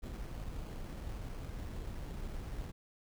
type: noise with sample-and-hold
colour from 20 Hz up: brown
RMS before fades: -42 dBFS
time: 0.02-2.72 s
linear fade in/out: 20 ms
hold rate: 3675 Hz
effects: none